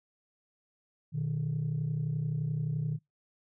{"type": "tone pair together", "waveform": "sine", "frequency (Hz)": [121.59, 153.2], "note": ["B2", "D#3"], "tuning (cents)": [-27, -27], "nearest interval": "major third", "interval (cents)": 400, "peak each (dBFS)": [-33, -29], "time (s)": [1.12, 2.99], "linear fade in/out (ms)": 50, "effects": ["noise-tail reverb RT60 0.2 s tail -26 dB re dry", "tanh soft clip ceiling -25 dBFS"]}